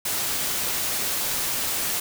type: noise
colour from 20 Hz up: white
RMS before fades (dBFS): -26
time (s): 0.05-2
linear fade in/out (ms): 5
effects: none